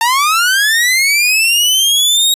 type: linear sweep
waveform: sawtooth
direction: up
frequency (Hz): 896 to 3800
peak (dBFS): -6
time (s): 0.01-2.34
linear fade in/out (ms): 2
effects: resampled to 32000 Hz